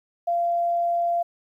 sine tone, 689 Hz, F5, 24 cents flat, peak -20 dBFS, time 0.27-1.23 s, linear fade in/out 10 ms, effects 10-bit

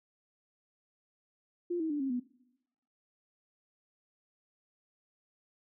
sine tone with pitch steps, 349.2 / 320.2 / 293.6 / 269.3 / 246.9 Hz, F4 / D#4 / D4 / C#4 / B3, 0 / +50 / 0 / -50 / 0 cents, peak -30 dBFS, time 1.7-2.2 s, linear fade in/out 10 ms, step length 100 ms, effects noise-tail reverb RT60 0.9 s tail -22 dB re dry

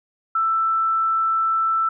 sine tone, 1327 Hz, E6, 11 cents sharp, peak -17 dBFS, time 0.35-1.89 s, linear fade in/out 5 ms, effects none

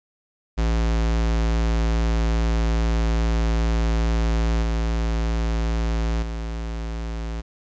square tone with level steps, 56.1 Hz, A1, 34 cents sharp, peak -19 / -21 / -27 dBFS, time 0.57-7.42 s, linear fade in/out 20 ms, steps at 4.62 / 6.22 s, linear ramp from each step 10 ms, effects resampled to 16000 Hz + 10-bit

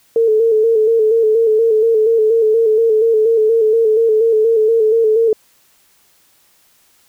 sine tone with vibrato, 445 Hz, A4, 20 cents sharp, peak -9 dBFS, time 0.16-5.33 s, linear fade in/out 2 ms, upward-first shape square, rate 4.2 Hz, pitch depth 47 cents each way, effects white hiss -54 dBFS RMS until 7.08 s

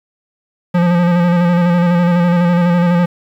square tone with vibrato, 174.61 Hz, F3, in tune, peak -10 dBFS, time 0.74-3.06 s, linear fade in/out 10 ms, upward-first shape square, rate 12 Hz, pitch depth 28 cents each way, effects low-pass 2000 Hz 12 dB/octave + 7-bit

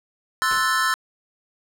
square chord, F# half-diminished seventh, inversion second, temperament equal, 1046.5 / 1318.5 / 1480 / 1760 Hz, C6 / E6 / F#6 / A6, 0 / 0 / 0 / 0 cents, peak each -26 / -24 / -27 / -24 dBFS, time 0.42-0.94 s, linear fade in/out 0 ms
pink noise with exponential decay, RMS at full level -33 dBFS, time 0.51-0.77 s, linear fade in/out 0 ms, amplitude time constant 55 ms
effects low-pass 12000 Hz 12 dB/octave

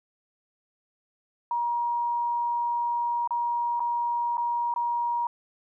sine tone with dropouts, 950 Hz, A#5, 33 cents sharp, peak -24 dBFS, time 1.51-5.27 s, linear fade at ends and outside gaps 2 ms, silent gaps 3.275-3.307 / 3.796-3.803 / 4.371-4.379 / 4.74-4.761 s, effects none

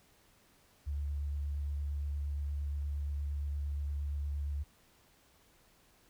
sine tone with vibrato, 72 Hz, D2, 34 cents flat, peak -33 dBFS, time 0.86-4.64 s, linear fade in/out 20 ms, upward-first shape square, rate 8.6 Hz, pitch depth 12 cents each way, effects pink hiss -66 dBFS RMS until 6.09 s

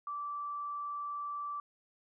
sine tone, 1164 Hz, D6, 16 cents flat, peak -36 dBFS, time 0.07-1.6 s, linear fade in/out 2 ms, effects none

